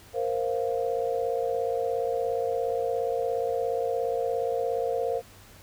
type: chord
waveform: sine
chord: Bb suspended second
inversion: none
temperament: equal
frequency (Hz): 466.2 / 523.3 / 698.5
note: Bb4 / C5 / F5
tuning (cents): 0 / 0 / 0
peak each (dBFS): -28 / -29 / -32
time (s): 0.13-5.22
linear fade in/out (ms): 50
effects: added 98 Hz sine -54 dBFS peak until 5.62 s + pink hiss -52 dBFS RMS until 5.62 s